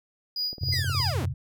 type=tone with tremolo; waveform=triangle; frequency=4908 Hz; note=D#8; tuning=25 cents flat; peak=-24 dBFS; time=0.36-1.14 s; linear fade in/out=2 ms; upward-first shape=sine; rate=3.4 Hz; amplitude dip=95%
type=click train; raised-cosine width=2 ms; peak=-29 dBFS; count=10; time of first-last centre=0.53-1.001 s; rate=19.1 Hz
type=chord; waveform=sine; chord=F suspended second; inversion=none; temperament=equal; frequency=87.31 / 98 / 130.81 Hz; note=F2 / G2 / C3; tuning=0 / 0 / 0 cents; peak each=-30 dBFS; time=0.61-1.34 s; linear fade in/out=10 ms
type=linear sweep; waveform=sawtooth; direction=down; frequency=2093 to 120 Hz; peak=-27 dBFS; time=0.72-1.26 s; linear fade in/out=10 ms
effects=none